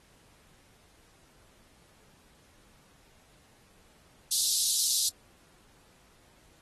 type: high-pass noise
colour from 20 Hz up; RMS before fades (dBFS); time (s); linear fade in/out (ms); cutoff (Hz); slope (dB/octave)
pink; -27; 4.31-5.09; 5; 3800; 48
effects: pink hiss -62 dBFS RMS until 6.61 s + AAC 32 kbps